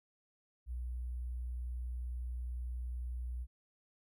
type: tone with sample-and-hold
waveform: sine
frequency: 61.1 Hz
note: B1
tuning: 18 cents flat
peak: -37 dBFS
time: 0.66-3.47 s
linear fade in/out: 50 ms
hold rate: 11025 Hz
effects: none